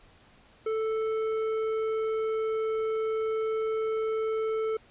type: tone with tanh clipping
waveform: sine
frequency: 440.2 Hz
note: A4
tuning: 1 cent sharp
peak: -28 dBFS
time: 0.66-4.77 s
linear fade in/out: 5 ms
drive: 10 dB
effects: pink hiss -58 dBFS RMS until 4.9 s + resampled to 8000 Hz